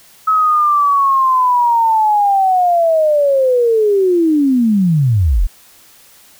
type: linear sweep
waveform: sine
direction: down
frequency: 1291 to 30.87 Hz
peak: -9 dBFS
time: 0.27-5.47 s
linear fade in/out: 10 ms
effects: white hiss -45 dBFS RMS until 6.39 s